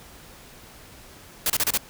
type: noise bursts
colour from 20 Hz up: white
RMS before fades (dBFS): -22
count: 5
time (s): 1.46-1.775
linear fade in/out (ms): 2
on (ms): 39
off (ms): 30
effects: pink hiss -47 dBFS RMS until 1.89 s